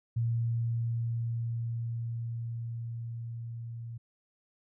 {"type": "tone with level ramp", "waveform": "sine", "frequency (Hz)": 116.3, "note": "A#2", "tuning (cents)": -4, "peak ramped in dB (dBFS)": [-26, -38], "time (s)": [0.16, 3.98], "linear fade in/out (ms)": 10, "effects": []}